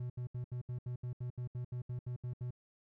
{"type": "tone bursts", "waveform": "triangle", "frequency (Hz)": 123.47, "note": "B2", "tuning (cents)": 0, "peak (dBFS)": -35, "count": 15, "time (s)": [0, 2.507], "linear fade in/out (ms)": 5, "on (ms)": 99, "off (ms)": 73, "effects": []}